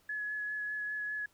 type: tone with vibrato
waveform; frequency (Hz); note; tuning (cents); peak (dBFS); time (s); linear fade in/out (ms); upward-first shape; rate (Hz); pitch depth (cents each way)
sine; 1696; G#6; +36; -34; 0.09-1.26; 5; sine; 5; 13
effects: pink hiss -68 dBFS RMS until 1.33 s